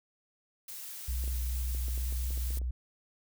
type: noise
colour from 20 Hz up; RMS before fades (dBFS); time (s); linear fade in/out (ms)
blue; -43; 0.68-2.59; 5
type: tone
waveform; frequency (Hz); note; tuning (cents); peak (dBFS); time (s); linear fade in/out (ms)
sine; 61.74; B1; 0; -30; 1.08-2.71; 5
type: clicks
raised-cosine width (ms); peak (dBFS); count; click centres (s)
2; -36; 11; 1.24 / 1.278 / 1.749 / 1.883 / 1.977 / 2.125 / 2.306 / 2.376 / 2.506 / 2.573 / 2.616
effects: none